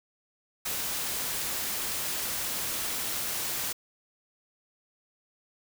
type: noise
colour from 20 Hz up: white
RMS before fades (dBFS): -32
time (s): 0.65-3.73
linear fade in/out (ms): 10
effects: none